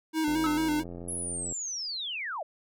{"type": "tone with vibrato", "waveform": "square", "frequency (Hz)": 308.9, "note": "D#4", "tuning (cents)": -12, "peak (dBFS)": -26, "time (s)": [0.13, 0.84], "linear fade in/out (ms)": 50, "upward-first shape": "square", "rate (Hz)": 4.5, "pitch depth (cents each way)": 49}
{"type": "click train", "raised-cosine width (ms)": 2, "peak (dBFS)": -28, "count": 109, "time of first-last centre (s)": [0.28, 1.524], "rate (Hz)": 86.8}
{"type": "tone with exponential decay", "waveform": "triangle", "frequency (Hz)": 1293, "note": "E6", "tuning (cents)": -34, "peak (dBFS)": -25, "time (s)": [0.44, 0.77], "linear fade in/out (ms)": 1, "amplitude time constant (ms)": 70}
{"type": "linear sweep", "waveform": "sine", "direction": "down", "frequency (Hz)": [10910, 552], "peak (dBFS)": -32, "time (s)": [1.08, 2.43], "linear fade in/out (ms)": 5}
{"effects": []}